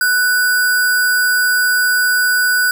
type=tone with sample-and-hold; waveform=sine; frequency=1485 Hz; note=F#6; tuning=6 cents sharp; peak=-11 dBFS; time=0.01-2.71 s; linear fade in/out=2 ms; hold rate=6300 Hz; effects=none